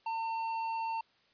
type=tone with tanh clipping; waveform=sine; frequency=904 Hz; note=A5; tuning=47 cents sharp; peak=-34 dBFS; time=0.06-1.01 s; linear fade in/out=5 ms; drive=9 dB; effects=white hiss -68 dBFS RMS until 1.33 s + resampled to 11025 Hz